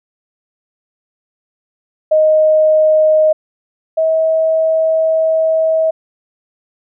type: tone pair in turn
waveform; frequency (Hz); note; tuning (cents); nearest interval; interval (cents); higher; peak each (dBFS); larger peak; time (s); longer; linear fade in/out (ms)
sine; 622.3 / 641.3; D#5 / E5; 0 / -48; minor second; 52; second; -7 / -10; first; 2.11-3.33 / 3.97-5.91; second; 10
effects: none